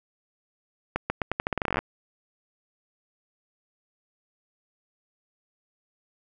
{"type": "accelerating click train", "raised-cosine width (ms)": 0.5, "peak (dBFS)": -10, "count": 18, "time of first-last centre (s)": [0.96, 1.79], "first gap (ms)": 140, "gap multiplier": 0.84, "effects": []}